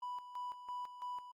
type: tone with tremolo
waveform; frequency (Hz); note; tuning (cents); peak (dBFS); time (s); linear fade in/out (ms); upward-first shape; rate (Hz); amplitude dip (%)
triangle; 987.8; B5; 0; -37; 0.02-1.32; 10; square; 3; 70
effects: tanh soft clip ceiling -34 dBFS + AAC 64 kbps